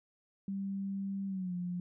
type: tone with pitch glide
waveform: sine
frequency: 196 to 177.67 Hz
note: G3 to F3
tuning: 0 to +30 cents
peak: -34 dBFS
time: 0.48-1.8 s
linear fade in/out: 2 ms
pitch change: -170 cents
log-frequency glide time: 1.27-1.54 s
effects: none